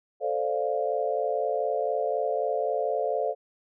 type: chord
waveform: sine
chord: D minor seventh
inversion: second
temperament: equal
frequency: 440 / 523.3 / 587.3 / 698.5 Hz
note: A4 / C5 / D5 / F5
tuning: 0 / 0 / 0 / 0 cents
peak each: -30 dBFS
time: 0.2-3.35 s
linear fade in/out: 50 ms
effects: none